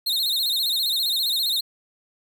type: tone with vibrato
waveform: 45% pulse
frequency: 3951 Hz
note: B7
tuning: in tune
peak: -20 dBFS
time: 0.06-1.61 s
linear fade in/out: 10 ms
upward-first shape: sine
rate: 15 Hz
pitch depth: 150 cents each way
effects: none